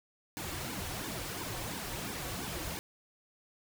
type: noise with flanger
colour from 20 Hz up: pink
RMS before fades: -39 dBFS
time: 0.37-2.79 s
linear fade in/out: 0 ms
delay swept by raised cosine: 1.5 to 4.9 ms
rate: 2.9 Hz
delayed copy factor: -1
effects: none